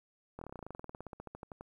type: slowing click train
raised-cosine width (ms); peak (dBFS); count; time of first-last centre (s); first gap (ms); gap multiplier
1; -30; 25; 0.39-1.61; 24; 1.06
effects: 11-bit